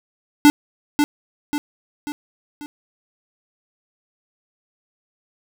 square tone with echo, 293.7 Hz, D4, in tune, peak -8 dBFS, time 0.45-0.5 s, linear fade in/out 0 ms, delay 540 ms, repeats 4, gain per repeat -6 dB, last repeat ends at 2.66 s, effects none

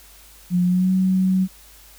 sine tone with pitch glide, 178.4 to 187.38 Hz, F3 to F#3, +37 to +22 cents, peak -15 dBFS, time 0.5-1.48 s, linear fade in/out 50 ms, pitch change +85 cents, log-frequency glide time 0.65-0.91 s, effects added 50 Hz sine -50 dBFS peak until 1.98 s + white hiss -48 dBFS RMS until 1.98 s

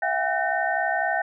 sine tone cluster, 663 / 727 / 799 / 1522 / 1825 Hz, E5 / F#5 / G5 / F#6 / A#6, +10 / -31 / +33 / +48 / -37 cents, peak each -28 dBFS, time 0.02-1.22 s, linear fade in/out 5 ms, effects none

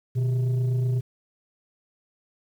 sine tone with frequency modulation, 123.47 Hz, B2, in tune, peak -19 dBFS, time 0.15-1.01 s, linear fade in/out 20 ms, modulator 275 Hz, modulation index 0.29, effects tanh soft clip ceiling -19 dBFS + 9-bit

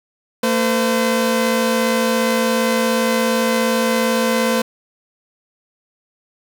sawtooth tone pair together, 226.8 / 510.9 Hz, A#3 / C5, -47 / -41 cents, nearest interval octave + major second, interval 1406 cents, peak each -14 dBFS, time 0.43-4.62 s, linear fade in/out 5 ms, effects none

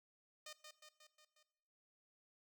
5% pulse tone with echo, 612 Hz, D#5, 29 cents flat, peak -39 dBFS, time 0.46-0.53 s, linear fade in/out 5 ms, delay 180 ms, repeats 5, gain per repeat -4 dB, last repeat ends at 1.43 s, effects noise-tail reverb RT60 0.9 s tail -17 dB re dry

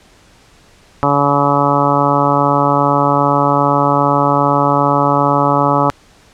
harmonic tone, 142.5 Hz, C#3, 48 cents sharp, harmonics 1 / 2 / 3 / 4 / 5 / 6 / 7 / 8 / 9, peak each -19 / -18 / -22 / -18 / -21 / -17 / -19 / -18 / -19 dBFS, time 1.03-5.9 s, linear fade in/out 0 ms, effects pink hiss -47 dBFS RMS until 6.33 s + low-pass 8000 Hz 12 dB/octave

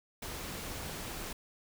pink noise, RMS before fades -41 dBFS, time 0.22-1.33 s, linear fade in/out 5 ms, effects none

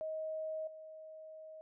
sine tone with level steps, 630 Hz, D#5, 21 cents sharp, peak -37 / -48 dBFS, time 0.01-1.61 s, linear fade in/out 0 ms, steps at 0.67 s, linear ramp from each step 5 ms, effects none

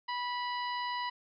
harmonic tone with a mistuned harmonic, 981 Hz, B5, 12 cents flat, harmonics 1 / 2 / 3 / 4 / 5, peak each -34 / -40 / -44 / -46 / -48 dBFS, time 0.08-1.1 s, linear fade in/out 10 ms, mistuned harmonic 4, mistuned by +39 cents, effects none

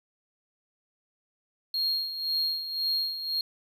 triangle tone with tremolo, 4253 Hz, C8, 27 cents sharp, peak -23 dBFS, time 1.74-3.41 s, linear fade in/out 2 ms, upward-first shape sine, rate 1.9 Hz, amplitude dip 65%, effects none

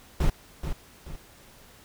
brown noise with echo, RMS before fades -21 dBFS, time 0.2-0.3 s, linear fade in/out 5 ms, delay 430 ms, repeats 2, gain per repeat -8 dB, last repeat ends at 1.16 s, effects pink hiss -53 dBFS RMS until 1.84 s

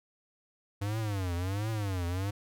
square tone with vibrato, 98 Hz, G2, in tune, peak -31 dBFS, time 0.81-2.31 s, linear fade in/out 10 ms, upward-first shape triangle, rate 1.4 Hz, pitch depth 250 cents each way, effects none

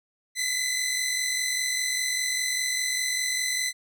15% pulse tone pair together, 1993 / 2038 Hz, B6 / C7, +15 / -46 cents, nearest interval unison, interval 39 cents, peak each -22 dBFS, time 0.35-3.73 s, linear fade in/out 50 ms, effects none

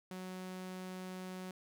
sawtooth tone, 185 Hz, F#3, in tune, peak -39 dBFS, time 0.11-1.51 s, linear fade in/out 2 ms, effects none

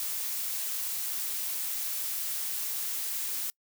blue noise, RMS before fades -33 dBFS, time 0-3.5 s, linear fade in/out 0 ms, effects noise-tail reverb RT60 0.1 s tail -26 dB re dry

